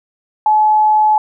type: tone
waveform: sine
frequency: 856 Hz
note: A5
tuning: 48 cents flat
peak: -8 dBFS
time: 0.46-1.18 s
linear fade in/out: 2 ms
effects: none